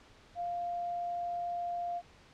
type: tone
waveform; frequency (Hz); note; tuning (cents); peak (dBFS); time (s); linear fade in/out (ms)
sine; 698.5; F5; 0; -33; 0.35-2.02; 50
effects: pink hiss -59 dBFS RMS until 2.33 s + low-pass 5000 Hz 12 dB/octave